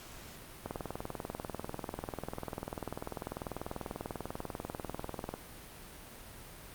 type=click train; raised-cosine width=1 ms; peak=-23 dBFS; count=96; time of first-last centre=0.66-5.34 s; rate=20.3 Hz; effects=pink hiss -50 dBFS RMS until 6.74 s + Opus 48 kbps